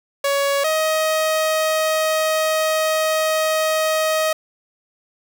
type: tone pair in turn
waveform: sawtooth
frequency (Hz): 560 / 629.6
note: C#5 / D#5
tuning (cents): +18 / +20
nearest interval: major second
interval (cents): 202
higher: second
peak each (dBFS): -13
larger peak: neither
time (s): 0.24-0.64 / 0.64-4.33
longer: second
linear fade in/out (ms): 5
effects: none